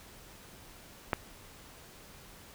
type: click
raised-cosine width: 0.5 ms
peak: -12 dBFS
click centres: 1.132 s
effects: pink hiss -53 dBFS RMS until 2.54 s